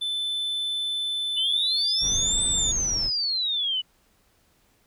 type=tone with pitch glide; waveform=triangle; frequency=3520 to 3579 Hz; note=A7 to A7; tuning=0 to +29 cents; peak=-24 dBFS; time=0.01-2.72 s; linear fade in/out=10 ms; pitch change=+29 cents; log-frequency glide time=1.68-2.47 s
type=exponential two-way sweep; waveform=sine; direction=up then down; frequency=2931 to 8210 to 2931 Hz; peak=-23 dBFS; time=1.36-3.82 s; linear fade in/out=20 ms; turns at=2.44 s
type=noise; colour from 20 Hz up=brown; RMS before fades=-33 dBFS; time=2-3.11 s; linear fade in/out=50 ms
effects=pink hiss -64 dBFS RMS until 4.86 s